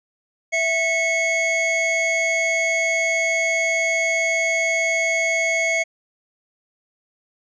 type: tone pair together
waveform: square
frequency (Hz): 659.3 / 2193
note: E5 / C#7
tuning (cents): 0 / -19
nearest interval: octave + major sixth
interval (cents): 2081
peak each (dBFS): -24 / -20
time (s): 0.52-5.84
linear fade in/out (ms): 20
effects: resampled to 16000 Hz